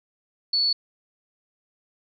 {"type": "tone", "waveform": "sine", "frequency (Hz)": 4435, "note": "C#8", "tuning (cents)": 0, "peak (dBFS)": -19, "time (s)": [0.53, 0.73], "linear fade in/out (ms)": 5, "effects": []}